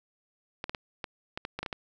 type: clicks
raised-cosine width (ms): 0.3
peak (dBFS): -18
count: 10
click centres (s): 0.641 / 0.695 / 0.748 / 1.042 / 1.375 / 1.451 / 1.59 / 1.63 / 1.662 / 1.728
effects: none